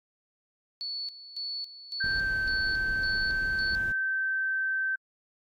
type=tone with tremolo; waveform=sine; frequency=4435 Hz; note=C#8; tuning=in tune; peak=-32 dBFS; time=0.81-3.75 s; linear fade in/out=0 ms; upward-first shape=square; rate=1.8 Hz; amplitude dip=75%
type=tone with pitch glide; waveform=sine; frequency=1568 to 1550 Hz; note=G6 to G6; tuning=0 to -20 cents; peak=-26 dBFS; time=2-4.96 s; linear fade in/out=10 ms; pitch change=-20 cents; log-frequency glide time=2.22-2.33 s
type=noise; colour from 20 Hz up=brown; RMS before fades=-39 dBFS; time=2.04-3.92 s; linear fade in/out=2 ms
effects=AAC 64 kbps